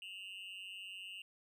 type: tone with amplitude modulation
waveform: triangle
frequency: 2794 Hz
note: F7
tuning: in tune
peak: -40 dBFS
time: 0.02-1.22 s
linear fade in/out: 2 ms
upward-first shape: sine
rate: 191 Hz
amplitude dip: 100%
effects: none